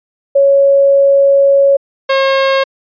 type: tone pair in turn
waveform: sine / sawtooth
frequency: 555 / 539.5 Hz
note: C#5 / C#5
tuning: +2 / -47 cents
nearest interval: unison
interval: 49 cents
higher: first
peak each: -5 dBFS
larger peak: neither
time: 0.35-1.77 / 2.09-2.64 s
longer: first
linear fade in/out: 10 ms
effects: resampled to 11025 Hz